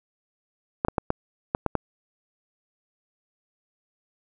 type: clicks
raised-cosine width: 1 ms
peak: -8 dBFS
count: 7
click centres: 0.849 / 0.884 / 0.982 / 1.104 / 1.549 / 1.663 / 1.753 s
effects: none